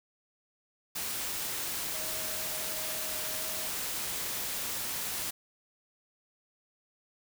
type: tone in noise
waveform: sine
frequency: 629 Hz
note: D#5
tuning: 19 cents sharp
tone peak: -46 dBFS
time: 1.94-3.68 s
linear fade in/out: 10 ms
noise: white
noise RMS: -35 dBFS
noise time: 0.95-5.31 s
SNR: -14 dB
effects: none